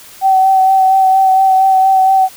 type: tone with vibrato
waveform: sine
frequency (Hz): 764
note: G5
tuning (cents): -45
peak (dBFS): -6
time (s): 0.21-2.29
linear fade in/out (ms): 50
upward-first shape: sine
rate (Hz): 4.3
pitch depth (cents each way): 19
effects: white hiss -37 dBFS RMS until 2.36 s